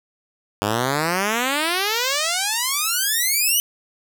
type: exponential sweep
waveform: 5% pulse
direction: up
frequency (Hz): 99 to 3017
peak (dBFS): -8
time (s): 0.62-3.6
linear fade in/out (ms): 0
effects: none